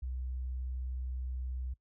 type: tone with vibrato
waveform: sine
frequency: 63.4 Hz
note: B1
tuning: 46 cents sharp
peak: -35 dBFS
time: 0.02-1.74 s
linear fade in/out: 10 ms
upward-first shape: triangle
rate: 19 Hz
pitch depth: 13 cents each way
effects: noise-tail reverb RT60 0.1 s tail -19 dB re dry